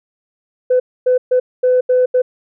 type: tone bursts at uneven times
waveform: sine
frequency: 504 Hz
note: B4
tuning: 35 cents sharp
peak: -8 dBFS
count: 6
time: 0.7-0.8 / 1.06-1.18 / 1.31-1.4 / 1.63-1.81 / 1.89-2.06 / 2.14-2.22 s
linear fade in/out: 10 ms
effects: tanh soft clip ceiling -6 dBFS